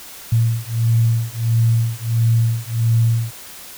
sine beating tone pair, 114.1 / 115.6 Hz, A#2 / A#2, -37 / -14 cents, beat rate 1.5 Hz, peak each -17 dBFS, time 0.32-3.31 s, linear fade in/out 5 ms, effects white hiss -37 dBFS RMS until 3.77 s

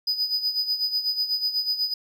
triangle tone with tremolo, 4978 Hz, D#8, in tune, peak -19 dBFS, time 0.07-1.94 s, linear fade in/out 5 ms, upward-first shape sine, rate 8.1 Hz, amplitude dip 70%, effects none

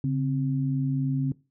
sine tone pair together, 139.8 / 263.2 Hz, C#3 / C4, +15 / +10 cents, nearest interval major seventh, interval 1095 cents, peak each -24 / -28 dBFS, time 0.04-1.32 s, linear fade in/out 2 ms, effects noise-tail reverb RT60 0.3 s tail -21 dB re dry

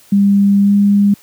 sine tone with pitch glide, 200 to 202.2 Hz, G3 to G#3, +35 to -46 cents, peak -7 dBFS, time 0.12-1.14 s, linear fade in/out 5 ms, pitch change +19 cents, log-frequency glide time 0.61-0.73 s, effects white hiss -46 dBFS RMS until 1.22 s + high-pass 80 Hz 12 dB/octave

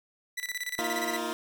sawtooth tone with tremolo, 1975.5 Hz, B6, in tune, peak -27 dBFS, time 0.37-1.19 s, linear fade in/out 10 ms, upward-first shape square, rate 17 Hz, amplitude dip 80%
15% pulse chord, Bb suspended fourth, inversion none, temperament equal with one note detuned, 233.1 / 317.3 / 349.2 Hz, Bb3 / Eb4 / F4, 0 / +34 / 0 cents, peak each -30 / -29 / -27 dBFS, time 0.79-1.33 s, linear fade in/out 0 ms
effects none

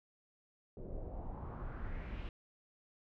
brown noise with low-pass filter sweep, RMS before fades -43 dBFS, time 0.77-2.29 s, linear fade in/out 2 ms, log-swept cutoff 430 to 3000 Hz, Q 2.5, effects none

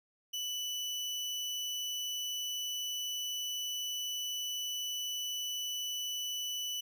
30% pulse tone, 2976 Hz, F#7, 9 cents sharp, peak -32 dBFS, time 0.33-6.81 s, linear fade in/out 10 ms, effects none

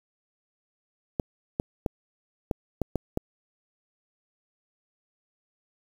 clicks, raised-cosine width 2 ms, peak -12 dBFS, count 7, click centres 1.198 / 1.599 / 1.862 / 2.512 / 2.817 / 2.957 / 3.174 s, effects 7-bit

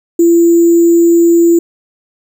sine tone with sample-and-hold, 338.8 Hz, E4, 48 cents sharp, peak -4 dBFS, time 0.19-1.59 s, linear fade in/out 5 ms, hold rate 7350 Hz, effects none

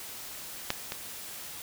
clicks, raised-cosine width 0.2 ms, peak -9 / -16 dBFS, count 2, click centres 0.704 / 0.921 s, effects white hiss -42 dBFS RMS until 1.62 s

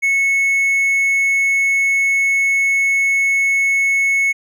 triangle tone, 2200 Hz, C#7, 14 cents flat, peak -11 dBFS, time 0.02-4.33 s, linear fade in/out 20 ms, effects none

